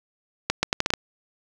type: accelerating click train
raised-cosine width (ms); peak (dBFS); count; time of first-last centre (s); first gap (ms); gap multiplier
0.2; -3; 7; 0.5-0.937; 130; 0.76
effects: none